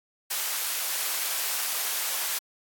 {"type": "high-pass noise", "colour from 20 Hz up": "white", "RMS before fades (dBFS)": -29, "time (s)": [0.3, 2.39], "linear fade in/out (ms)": 10, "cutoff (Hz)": 690, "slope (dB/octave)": 12, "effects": ["AAC 64 kbps"]}